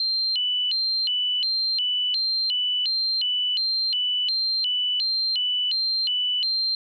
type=tone with vibrato; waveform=sine; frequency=3520 Hz; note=A7; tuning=in tune; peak=-21 dBFS; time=0-6.75 s; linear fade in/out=2 ms; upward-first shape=square; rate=1.4 Hz; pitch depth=290 cents each way; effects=none